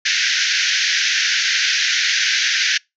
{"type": "band-pass noise", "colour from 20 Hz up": "pink", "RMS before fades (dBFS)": -18, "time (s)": [0.05, 2.78], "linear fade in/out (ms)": 10, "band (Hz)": [1500, 6400], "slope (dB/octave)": 96, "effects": ["noise-tail reverb RT60 0.2 s tail -26 dB re dry"]}